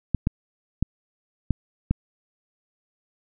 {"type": "clicks", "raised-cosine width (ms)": 5, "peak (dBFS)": -8, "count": 5, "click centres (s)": [0.147, 0.271, 0.826, 1.507, 1.91], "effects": []}